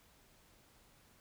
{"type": "silence", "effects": ["pink hiss -66 dBFS RMS until 1.2 s"]}